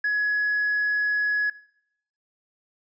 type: tone with tanh clipping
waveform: triangle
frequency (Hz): 1683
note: G#6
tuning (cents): +23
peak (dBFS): -21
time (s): 0.04-1.5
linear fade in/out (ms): 5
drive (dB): 5
effects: noise-tail reverb RT60 0.7 s tail -20 dB re dry + resampled to 16000 Hz